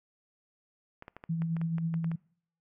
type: clicks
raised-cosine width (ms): 0.5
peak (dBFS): -29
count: 11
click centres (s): 1.024 / 1.081 / 1.166 / 1.239 / 1.42 / 1.567 / 1.615 / 1.783 / 1.941 / 2.044 / 2.116
type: tone with tremolo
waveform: sine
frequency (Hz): 164.81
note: E3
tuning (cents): 0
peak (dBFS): -27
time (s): 1.29-2.16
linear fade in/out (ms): 10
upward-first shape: sine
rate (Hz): 9.3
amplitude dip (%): 40
effects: noise-tail reverb RT60 0.6 s tail -24 dB re dry